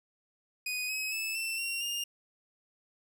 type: tone with pitch steps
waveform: sawtooth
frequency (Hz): 2488 / 2551 / 2615 / 2680 / 2748 / 2817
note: D#7 / D#7 / E7 / E7 / F7 / F7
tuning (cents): -1 / +43 / -15 / +28 / -29 / +14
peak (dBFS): -29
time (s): 0.66-2.04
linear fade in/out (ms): 5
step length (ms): 230
effects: none